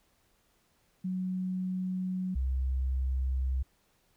sine tone pair in turn, 185 / 65.11 Hz, F#3 / C2, 0 / -8 cents, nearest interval octave + tritone, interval 1808 cents, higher first, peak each -30 / -27 dBFS, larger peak second, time 1.04-2.35 / 2.35-3.63 s, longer first, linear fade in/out 10 ms, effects pink hiss -70 dBFS RMS until 4.16 s

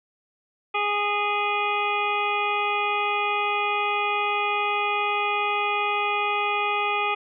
harmonic tone with a mistuned harmonic, 412.4 Hz, G#4, 12 cents flat, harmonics 1 / 2 / 3 / 5 / 6 / 7 / 8, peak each -31 / -27 / -27 / -33 / -27 / -38 / -38 dBFS, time 0.74-7.15 s, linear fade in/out 10 ms, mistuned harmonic 8, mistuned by +21 cents, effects none

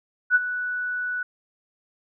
sine tone with ADSR envelope, 1480 Hz, F#6, in tune, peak -12 dBFS, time 0.3-1.23 s, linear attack 52 ms, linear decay 31 ms, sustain -13 dB, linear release 4 ms, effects none

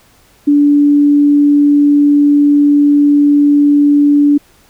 sine tone, 289.7 Hz, D4, 24 cents flat, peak -5 dBFS, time 0.47-4.38 s, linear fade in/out 10 ms, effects pink hiss -48 dBFS RMS until 4.69 s

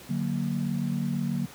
sine chord, D augmented, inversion none, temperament equal, 146.83 / 185 / 233.1 Hz, D3 / F#3 / A#3, 0 / 0 / 0 cents, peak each -30 dBFS, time 0.09-1.46 s, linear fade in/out 10 ms, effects pink hiss -47 dBFS RMS until 1.54 s + high-pass 80 Hz 12 dB/octave

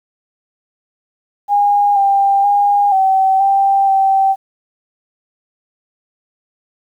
sine tone with pitch steps, 816 / 793 / 813 / 767 / 786 / 776 Hz, G#5 / G5 / G#5 / G5 / G5 / G5, -31 / +20 / -37 / -38 / +4 / -18 cents, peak -9 dBFS, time 1.48-4.36 s, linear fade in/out 50 ms, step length 480 ms, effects 8-bit

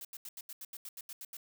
blue noise bursts, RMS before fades -45 dBFS, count 12, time 0.01-1.369 s, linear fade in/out 2 ms, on 39 ms, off 81 ms, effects none

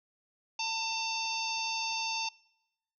harmonic tone with a mistuned harmonic, 897 Hz, A5, 33 cents sharp, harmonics 1 / 3 / 4 / 5 / 6 / 7, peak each -36 / -36 / -42 / -38 / -40 / -42 dBFS, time 0.59-2.29 s, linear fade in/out 5 ms, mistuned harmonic 5, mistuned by +37 cents, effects noise-tail reverb RT60 0.9 s tail -25 dB re dry

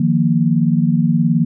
sine chord, Eb suspended second, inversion none, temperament equal, 155.56 / 174.61 / 233.1 Hz, Eb3 / F3 / Bb3, 0 / 0 / 0 cents, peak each -16 dBFS, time 0-1.45 s, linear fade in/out 5 ms, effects none

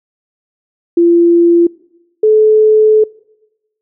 sine tone pair in turn, 341.9 / 431.8 Hz, F4 / A4, -37 / -33 cents, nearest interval major third, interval 404 cents, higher second, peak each -5 dBFS, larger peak neither, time 0.97-1.67 / 2.23-3.04 s, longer second, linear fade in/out 5 ms, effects noise-tail reverb RT60 1.0 s tail -23 dB re dry

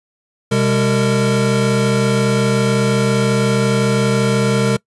square tone cluster, 127.8 / 202.2 / 455.9 Hz, C3 / G#3 / A#4, -40 / -46 / -39 cents, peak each -18 dBFS, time 0.51-4.77 s, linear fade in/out 10 ms, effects noise-tail reverb RT60 0.1 s tail -23 dB re dry + resampled to 24000 Hz

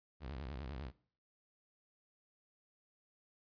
sawtooth tone with vibrato, 67.5 Hz, C#2, 45 cents flat, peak -39 dBFS, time 0.2-0.92 s, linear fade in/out 50 ms, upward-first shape sine, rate 10 Hz, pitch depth 250 cents each way, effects noise-tail reverb RT60 0.5 s tail -20 dB re dry + resampled to 11025 Hz

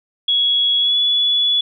sine tone with pitch glide, 3346 to 3416 Hz, G#7 to G#7, +12 to +48 cents, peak -13 dBFS, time 0.28-1.61 s, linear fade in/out 5 ms, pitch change +36 cents, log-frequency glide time 0.79-0.97 s, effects none

